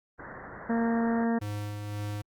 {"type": "low-pass noise", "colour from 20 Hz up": "white", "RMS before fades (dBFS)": -43, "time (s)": [0.18, 1.25], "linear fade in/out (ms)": 10, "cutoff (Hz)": 1900, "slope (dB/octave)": 96}
{"type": "harmonic tone", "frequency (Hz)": 230.8, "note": "A#3", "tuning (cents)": -17, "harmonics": [1, 2, 3, 4, 5, 6, 7, 8], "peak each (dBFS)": [-25, -33, -35, -39, -45, -47, -43, -43], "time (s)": [0.69, 1.39], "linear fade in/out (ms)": 10}
{"type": "tone with tremolo", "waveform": "square", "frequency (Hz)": 103.83, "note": "G#2", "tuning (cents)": 0, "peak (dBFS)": -32, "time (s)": [1.41, 2.22], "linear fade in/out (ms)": 10, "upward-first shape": "sine", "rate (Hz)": 1.9, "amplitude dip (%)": 35}
{"effects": ["Opus 24 kbps"]}